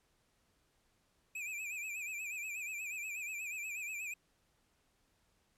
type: tone with vibrato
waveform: square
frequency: 2466 Hz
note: D#7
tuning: 16 cents flat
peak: -40 dBFS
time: 1.35-4.14 s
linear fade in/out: 5 ms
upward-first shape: sine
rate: 8.3 Hz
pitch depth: 96 cents each way
effects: pink hiss -75 dBFS RMS until 5.57 s + low-pass 12000 Hz 12 dB/octave